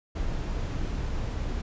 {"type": "noise", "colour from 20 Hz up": "brown", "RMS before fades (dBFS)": -30, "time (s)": [0.15, 1.62], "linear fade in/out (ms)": 10, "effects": ["resampled to 16000 Hz"]}